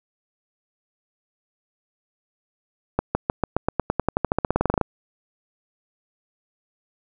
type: accelerating click train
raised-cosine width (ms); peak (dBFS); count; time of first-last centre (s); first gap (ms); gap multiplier
1; -5; 23; 2.99-4.813; 160; 0.93
effects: none